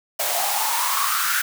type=noise with high-pass filter sweep; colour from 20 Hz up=white; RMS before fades=-22 dBFS; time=0.19-1.42 s; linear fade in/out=10 ms; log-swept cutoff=630 to 1500 Hz; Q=8; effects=none